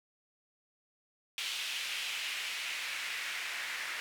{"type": "noise with band-pass filter sweep", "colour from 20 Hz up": "white", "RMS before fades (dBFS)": -38, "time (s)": [1.38, 4], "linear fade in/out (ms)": 0, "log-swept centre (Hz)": [3000, 1900], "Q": 2.1, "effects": []}